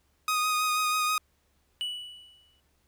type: tone with vibrato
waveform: sawtooth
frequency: 1244.5 Hz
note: D#6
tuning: in tune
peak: -21 dBFS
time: 0.28-1.18 s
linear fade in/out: 2 ms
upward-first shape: sine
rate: 6.2 Hz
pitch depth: 17 cents each way
type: tone with exponential decay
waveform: triangle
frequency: 2952 Hz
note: F#7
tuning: 5 cents flat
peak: -26 dBFS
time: 1.81-2.6 s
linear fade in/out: 0 ms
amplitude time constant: 170 ms
effects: added 71 Hz sine -70 dBFS peak until 2.87 s + pink hiss -71 dBFS RMS until 2.87 s